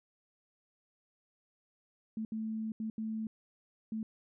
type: tone bursts at uneven times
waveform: sine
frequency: 220 Hz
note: A3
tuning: in tune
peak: -34 dBFS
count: 5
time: 2.17-2.25 / 2.32-2.72 / 2.8-2.9 / 2.98-3.27 / 3.92-4.03 s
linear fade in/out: 2 ms
effects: none